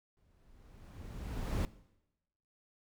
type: noise with exponential growth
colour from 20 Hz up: brown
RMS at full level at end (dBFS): -31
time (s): 0.17-1.65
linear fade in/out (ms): 0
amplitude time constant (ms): 320
effects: noise-tail reverb RT60 0.9 s tail -19 dB re dry